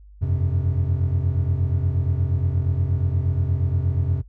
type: chord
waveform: triangle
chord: F suspended second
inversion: none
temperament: equal with one note detuned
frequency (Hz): 87.31 / 95.76 / 130.81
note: F2 / G2 / C3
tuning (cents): 0 / -40 / 0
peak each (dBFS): -20 / -23 / -23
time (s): 0.21-4.22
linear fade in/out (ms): 20
effects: noise-tail reverb RT60 0.1 s tail -18 dB re dry + added 50 Hz sine -43 dBFS peak until 4.28 s